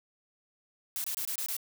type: noise bursts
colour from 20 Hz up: blue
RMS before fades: -34 dBFS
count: 6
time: 0.96-1.566 s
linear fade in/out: 0 ms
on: 81 ms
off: 24 ms
effects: none